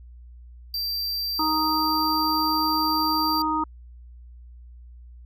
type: tone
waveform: square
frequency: 4699 Hz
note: D8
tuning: in tune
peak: -26 dBFS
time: 0.74-3.42 s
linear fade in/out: 2 ms
type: harmonic tone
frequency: 311.1 Hz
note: D#4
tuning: in tune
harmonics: 1 / 3 / 4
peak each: -27 / -25 / -26 dBFS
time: 1.39-3.64 s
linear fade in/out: 5 ms
effects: added 60 Hz sine -42 dBFS peak until 5.25 s